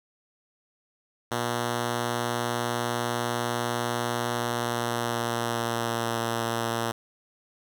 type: tone with pitch glide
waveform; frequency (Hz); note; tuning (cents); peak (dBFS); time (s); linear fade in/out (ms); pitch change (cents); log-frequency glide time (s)
5% pulse; 120 to 115.98; B2 to A#2; -49 to -8; -15; 1.31-6.92; 10; -59; 4.14-6.22
effects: none